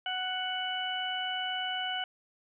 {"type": "harmonic tone", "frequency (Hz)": 742, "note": "F#5", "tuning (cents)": 5, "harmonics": [1, 2, 3, 4], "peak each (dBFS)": [-36, -37, -43, -34], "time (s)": [0.06, 2.04], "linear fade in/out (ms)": 2, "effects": []}